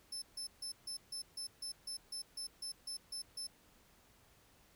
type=tone bursts; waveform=30% pulse; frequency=5274 Hz; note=E8; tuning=in tune; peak=-37 dBFS; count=14; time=0.12-3.47 s; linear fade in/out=5 ms; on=100 ms; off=150 ms; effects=pink hiss -67 dBFS RMS until 4.75 s